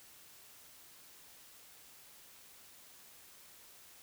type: silence
effects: white hiss -58 dBFS RMS until 4.02 s